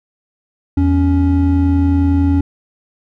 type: tone pair together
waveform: triangle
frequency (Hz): 83 / 279.8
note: E2 / C#4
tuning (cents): +12 / +16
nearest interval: octave + major sixth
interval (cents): 2104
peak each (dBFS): -11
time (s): 0.77-2.41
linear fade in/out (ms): 5
effects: none